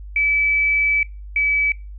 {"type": "tone pair in turn", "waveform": "sine", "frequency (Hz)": [2301, 2292], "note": ["D7", "D7"], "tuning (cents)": [-36, -43], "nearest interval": "unison", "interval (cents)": 7, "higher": "first", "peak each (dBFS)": [-15, -15], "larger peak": "neither", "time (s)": [[0.16, 1.03], [1.36, 1.72]], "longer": "first", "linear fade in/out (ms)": 2, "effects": ["noise-tail reverb RT60 0.3 s tail -24 dB re dry", "added 50 Hz sine -32 dBFS peak until 1.98 s"]}